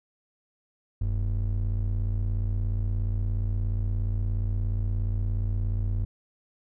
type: ring-modulated tone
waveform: triangle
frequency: 70 Hz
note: C#2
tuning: 18 cents sharp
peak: -19 dBFS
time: 1.01-6.05 s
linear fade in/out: 5 ms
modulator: 28.5 Hz
effects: none